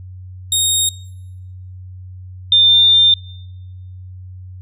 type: tone pair in turn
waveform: 20% pulse / sine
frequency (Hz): 3724 / 3599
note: A#7 / A7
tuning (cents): -2 / +38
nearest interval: minor second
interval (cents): 60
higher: first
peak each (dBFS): -7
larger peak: neither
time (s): 0.52-0.89 / 2.52-3.14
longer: second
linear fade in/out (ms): 2
effects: noise-tail reverb RT60 1.0 s tail -24 dB re dry + added 92 Hz sine -31 dBFS peak until 4.61 s